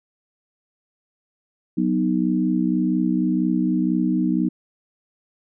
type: chord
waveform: sine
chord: B major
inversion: second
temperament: equal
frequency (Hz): 185 / 246.9 / 311.1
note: F#3 / B3 / D#4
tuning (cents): 0 / 0 / 0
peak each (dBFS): -22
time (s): 1.77-4.49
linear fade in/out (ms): 10
effects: none